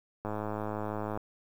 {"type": "click train", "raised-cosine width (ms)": 1, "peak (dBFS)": -21, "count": 99, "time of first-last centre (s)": [0.25, 1.175], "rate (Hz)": 106, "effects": ["9-bit"]}